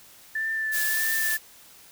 sine tone with vibrato, 1760 Hz, A6, in tune, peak -25 dBFS, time 0.35-1.37 s, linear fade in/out 5 ms, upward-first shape triangle, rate 1.6 Hz, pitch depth 29 cents each way
blue noise, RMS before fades -28 dBFS, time 0.71-1.39 s, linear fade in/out 50 ms
effects white hiss -51 dBFS RMS until 1.91 s

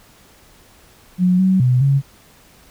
sine tone with pitch steps, 181.6 / 188.2 / 125.9 / 138.2 Hz, F#3 / F#3 / B2 / C#3, -32 / +30 / +34 / -5 cents, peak -11 dBFS, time 1.18-2.02 s, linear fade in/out 50 ms, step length 210 ms, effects pink hiss -49 dBFS RMS until 2.7 s

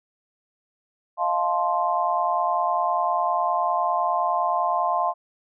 sine chord, F dominant seventh, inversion third, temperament just, 628.6 / 698.5 / 873.1 / 1047.7 Hz, Eb5 / F5 / A5 / C6, +18 / 0 / -14 / +2 cents, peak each -30 / -24 / -27 / -24 dBFS, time 1.17-5.14 s, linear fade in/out 50 ms, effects none

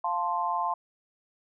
sine chord, F major, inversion none, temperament equal, 698.5 / 880 / 1046.5 Hz, F5 / A5 / C6, 0 / 0 / 0 cents, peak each -32 / -30 / -29 dBFS, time 0.04-0.74 s, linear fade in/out 5 ms, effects none

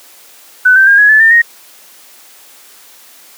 sine tone with pitch steps, 1501 / 1556.6 / 1614.3 / 1674.1 / 1736.2 / 1800.5 / 1867.3 Hz, F#6 / G6 / G#6 / G#6 / A6 / A6 / A#6, +24 / -13 / -50 / +13 / -24 / +39 / +2 cents, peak -3 dBFS, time 0.65-1.42 s, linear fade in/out 10 ms, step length 110 ms, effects white hiss -40 dBFS RMS until 3.37 s + high-pass 300 Hz 12 dB/octave

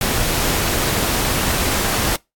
pink noise, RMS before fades -19 dBFS, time 0.01-2.16 s, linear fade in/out 2 ms, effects noise-tail reverb RT60 0.2 s tail -23 dB re dry + AAC 64 kbps

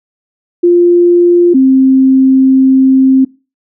sine tone pair in turn, 349.2 / 264.2 Hz, F4 / C4, 0 / +17 cents, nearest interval perfect fourth, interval 483 cents, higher first, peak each -3 dBFS, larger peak neither, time 0.63-1.54 / 1.54-3.25 s, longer second, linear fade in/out 10 ms, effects noise-tail reverb RT60 0.3 s tail -22 dB re dry

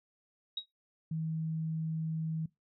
sine tone with exponential decay, 3804 Hz, A#7, 34 cents sharp, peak -30 dBFS, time 0.57-0.66 s, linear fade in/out 5 ms, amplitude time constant 18 ms
sine tone, 160 Hz, D#3, 49 cents sharp, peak -32 dBFS, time 1.11-2.46 s, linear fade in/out 5 ms
effects noise-tail reverb RT60 0.2 s tail -22 dB re dry

